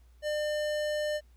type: tone with low-pass filter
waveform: square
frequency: 600 Hz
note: D5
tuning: 37 cents sharp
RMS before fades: -31 dBFS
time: 0.22-1.21 s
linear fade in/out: 50 ms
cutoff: 9600 Hz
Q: 0.5
effects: added 60 Hz sine -55 dBFS peak until 1.36 s + pink hiss -71 dBFS RMS until 1.36 s